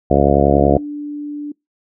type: harmonic tone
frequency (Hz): 70.5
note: C#2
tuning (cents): +30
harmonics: 1 / 2 / 3 / 4 / 5 / 6 / 7 / 8 / 9 / 10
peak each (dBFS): -19 / -19 / -19 / -19 / -19 / -19 / -19 / -19 / -19 / -19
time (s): 0.1-0.78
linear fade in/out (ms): 10
type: tone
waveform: sine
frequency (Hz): 293.4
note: D4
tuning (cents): -2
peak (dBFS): -23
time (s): 0.53-1.52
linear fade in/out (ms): 5
effects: noise-tail reverb RT60 0.2 s tail -26 dB re dry